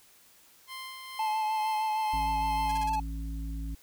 15% pulse tone with tremolo, 1046.5 Hz, C6, in tune, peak -32 dBFS, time 0.67-2.88 s, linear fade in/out 50 ms, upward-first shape sine, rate 2.2 Hz, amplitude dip 35%
triangle tone with vibrato, 867 Hz, A5, 26 cents flat, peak -25 dBFS, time 1.19-3 s, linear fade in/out 5 ms, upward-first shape sine, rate 6.5 Hz, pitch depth 27 cents each way
harmonic tone, 55 Hz, A1, in tune, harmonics 1 / 3 / 5, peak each -33 / -44 / -43 dBFS, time 2.13-3.75 s, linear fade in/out 5 ms
5% pulse tone bursts, 827 Hz, G#5, 8 cents flat, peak -29 dBFS, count 5, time 2.69-2.957 s, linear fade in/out 5 ms, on 27 ms, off 33 ms
effects white hiss -59 dBFS RMS until 3.82 s

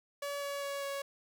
sawtooth tone with pitch steps, 569 / 565.1 / 561.2 / 557.3 Hz, C#5 / C#5 / C#5 / C#5, +45 / +33 / +21 / +9 cents, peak -32 dBFS, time 0.22-1.02 s, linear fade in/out 5 ms, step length 200 ms, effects none

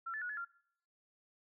sine tone with pitch steps, 1355 / 1742 / 1457 / 1709 / 1387 Hz, E6 / A6 / F#6 / G#6 / F6, +47 / -18 / -27 / +49 / -12 cents, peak -38 dBFS, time 0.06-0.45 s, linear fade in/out 10 ms, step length 78 ms, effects noise-tail reverb RT60 0.6 s tail -20 dB re dry

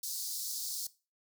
pink high-pass noise, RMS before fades -38 dBFS, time 0.03-0.87 s, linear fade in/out 5 ms, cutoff 4300 Hz, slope 48 dB/octave, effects noise-tail reverb RT60 0.3 s tail -18 dB re dry

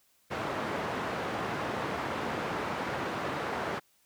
white band-pass noise, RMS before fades -34 dBFS, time 0.3-3.8 s, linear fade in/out 20 ms, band 110 to 1200 Hz, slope 12 dB/octave, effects white hiss -68 dBFS RMS until 4.05 s

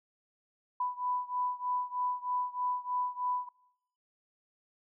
sine beating tone pair, 992 / 995.2 Hz, B5 / B5, +7 / +13 cents, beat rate 3.2 Hz, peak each -33 / -35 dBFS, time 0.8-3.49 s, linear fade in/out 5 ms, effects noise-tail reverb RT60 0.9 s tail -25 dB re dry

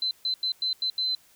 sine tone bursts at uneven times, 4052 Hz, B7, 44 cents sharp, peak -24 dBFS, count 6, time 0.02-0.11 / 0.25-0.34 / 0.43-0.52 / 0.62-0.73 / 0.82-0.9 / 0.98-1.15 s, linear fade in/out 2 ms, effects white hiss -59 dBFS RMS until 1.35 s

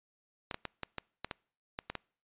clicks, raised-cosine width 0.3 ms, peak -20 dBFS, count 10, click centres 0.512 / 0.544 / 0.653 / 0.833 / 0.983 / 1.246 / 1.312 / 1.789 / 1.9 / 1.953 s, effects noise-tail reverb RT60 0.5 s tail -26 dB re dry + resampled to 8000 Hz

